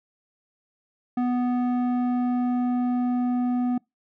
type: tone with low-pass filter sweep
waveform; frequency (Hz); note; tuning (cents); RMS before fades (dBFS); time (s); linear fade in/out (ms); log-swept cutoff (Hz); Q
square; 246.9; B3; 0; -24; 1.17-3.78; 5; 1000 to 660; 0.83
effects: noise-tail reverb RT60 0.2 s tail -26 dB re dry